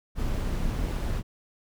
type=noise with amplitude modulation; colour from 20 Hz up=brown; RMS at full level=-26 dBFS; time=0.15-1.23 s; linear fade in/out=50 ms; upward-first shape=sine; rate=199 Hz; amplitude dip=40%; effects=none